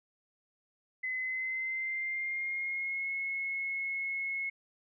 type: tone with pitch glide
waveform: sine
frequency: 2032 to 2178 Hz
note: B6 to C#7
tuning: +49 to -31 cents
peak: -32 dBFS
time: 1.03-4.5 s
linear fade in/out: 10 ms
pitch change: +120 cents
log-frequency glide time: 1.18-3.11 s
effects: none